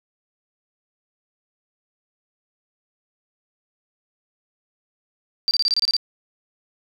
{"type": "tone bursts", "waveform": "sine", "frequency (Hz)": 4679, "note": "D8", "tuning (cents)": -7, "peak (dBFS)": -16, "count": 9, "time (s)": [5.48, 5.966], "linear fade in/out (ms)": 0, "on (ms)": 30, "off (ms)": 27, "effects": []}